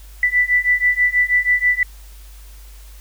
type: beating tone pair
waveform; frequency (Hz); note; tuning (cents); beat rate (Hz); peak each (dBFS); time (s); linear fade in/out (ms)
sine; 1975.5 / 1981.7; B6 / B6; 0 / +5; 6.2; -17 / -16; 0.23-1.83; 2
effects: added 50 Hz sine -37 dBFS peak until 3 s + white hiss -48 dBFS RMS until 3 s